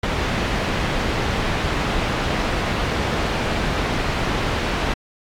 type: low-pass noise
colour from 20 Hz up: pink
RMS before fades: -22 dBFS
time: 0.03-4.94 s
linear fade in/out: 5 ms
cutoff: 3100 Hz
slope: 12 dB/octave
effects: AAC 64 kbps